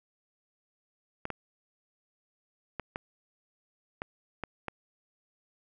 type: clicks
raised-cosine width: 0.5 ms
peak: -19 dBFS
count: 7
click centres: 1.254 / 1.303 / 2.797 / 2.959 / 4.019 / 4.437 / 4.683 s
effects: none